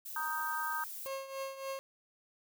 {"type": "noise", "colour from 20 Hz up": "violet", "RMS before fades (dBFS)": -44, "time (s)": [0.05, 1.08], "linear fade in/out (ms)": 10}
{"type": "chord", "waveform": "sine", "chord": "Eb major", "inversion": "second", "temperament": "equal", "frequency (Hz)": [932.3, 1244.5, 1568], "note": ["Bb5", "Eb6", "G6"], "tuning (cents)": [0, 0, 0], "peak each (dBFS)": -38, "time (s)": [0.16, 0.84], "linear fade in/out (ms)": 2}
{"type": "tone with tremolo", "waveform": "30% pulse", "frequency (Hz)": 540, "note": "C#5", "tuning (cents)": -45, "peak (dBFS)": -33, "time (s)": [1.06, 1.79], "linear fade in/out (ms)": 0, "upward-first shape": "triangle", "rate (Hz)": 3.5, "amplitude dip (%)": 75}
{"effects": []}